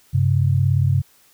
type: tone pair together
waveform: sine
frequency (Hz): 97.2 / 134.66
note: G2 / C#3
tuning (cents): -14 / -50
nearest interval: tritone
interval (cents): 564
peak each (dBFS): -17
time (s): 0.13-1.02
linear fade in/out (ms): 20
effects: white hiss -55 dBFS RMS until 1.33 s